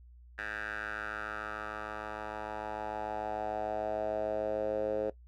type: tone with band-pass filter sweep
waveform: 10% pulse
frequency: 106.7 Hz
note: G#2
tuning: 47 cents sharp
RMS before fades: -36 dBFS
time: 0.38-5.1 s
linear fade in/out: 5 ms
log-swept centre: 1700 to 500 Hz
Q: 4.2
effects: noise-tail reverb RT60 0.1 s tail -18 dB re dry + added 60 Hz sine -52 dBFS peak until 5.27 s